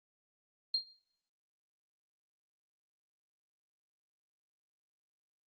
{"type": "tone with exponential decay", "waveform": "sine", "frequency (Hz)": 4212, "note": "C8", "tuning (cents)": 11, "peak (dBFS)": -25, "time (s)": [0.74, 0.9], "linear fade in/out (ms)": 5, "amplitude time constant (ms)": 33, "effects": ["noise-tail reverb RT60 0.6 s tail -17 dB re dry", "Opus 32 kbps"]}